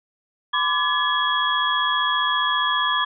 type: tone cluster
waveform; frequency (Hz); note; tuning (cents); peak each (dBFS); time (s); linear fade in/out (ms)
sine; 1012 / 1167 / 1702 / 3323; B5 / D6 / G#6 / G#7; +42 / -11 / +42 / 0; -24; 0.53-3.05; 10
effects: none